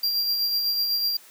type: tone with tremolo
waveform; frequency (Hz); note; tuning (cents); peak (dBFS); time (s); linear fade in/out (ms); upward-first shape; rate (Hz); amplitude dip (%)
square; 4753; D8; +20; -21; 0.03-1.17; 5; sine; 8; 35
effects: white hiss -50 dBFS RMS until 1.3 s + high-pass 300 Hz 12 dB/octave